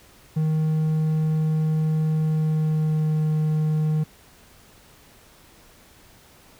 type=tone with pitch glide; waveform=triangle; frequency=156.5 to 154.7 Hz; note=D#3 to D#3; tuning=+10 to -10 cents; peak=-17 dBFS; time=0.36-4.04 s; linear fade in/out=10 ms; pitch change=-20 cents; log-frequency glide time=2.18-3.29 s; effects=pink hiss -52 dBFS RMS until 6.59 s